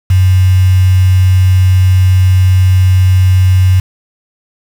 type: tone with quantisation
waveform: sine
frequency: 92.8 Hz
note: F#2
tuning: 6 cents sharp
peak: -4 dBFS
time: 0.1-3.8 s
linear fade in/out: 5 ms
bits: 4
effects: none